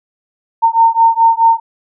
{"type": "beating tone pair", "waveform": "sine", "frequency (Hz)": [910, 914.7], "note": ["A#5", "A#5"], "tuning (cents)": [-42, -33], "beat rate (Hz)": 4.7, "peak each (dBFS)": -10, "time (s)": [0.62, 1.6], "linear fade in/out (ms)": 20, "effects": []}